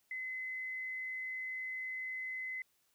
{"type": "tone", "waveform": "sine", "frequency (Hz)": 2038, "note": "C7", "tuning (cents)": -46, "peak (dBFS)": -38, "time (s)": [0.11, 2.62], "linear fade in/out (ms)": 2, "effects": ["white hiss -75 dBFS RMS until 2.94 s"]}